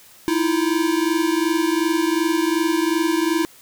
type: tone pair together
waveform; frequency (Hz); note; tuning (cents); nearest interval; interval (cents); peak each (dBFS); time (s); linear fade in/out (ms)
square; 316.6 / 339.3; D#4 / F4; +30 / -50; minor second; 120; -21; 0.28-3.45; 0
effects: white hiss -48 dBFS RMS until 3.61 s